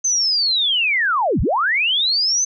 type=linear two-way sweep; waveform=sine; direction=down then up; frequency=6272 to 32.1 to 6272 Hz; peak=-15 dBFS; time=0.04-2.45 s; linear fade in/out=10 ms; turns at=1.41 s; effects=none